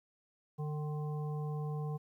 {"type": "harmonic tone with a mistuned harmonic", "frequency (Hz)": 150, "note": "D3", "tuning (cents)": 37, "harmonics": [1, 3, 5, 7], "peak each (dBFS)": [-35, -45, -49, -52], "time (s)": [0.58, 1.98], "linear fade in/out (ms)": 20, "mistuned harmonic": 5, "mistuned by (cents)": 39, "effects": ["12-bit"]}